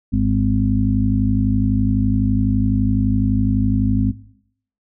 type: harmonic tone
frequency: 51.91 Hz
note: G#1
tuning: in tune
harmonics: 1 / 2 / 4 / 5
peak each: -20 / -20 / -20 / -20 dBFS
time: 0.12-4.12 s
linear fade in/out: 20 ms
effects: noise-tail reverb RT60 0.7 s tail -18 dB re dry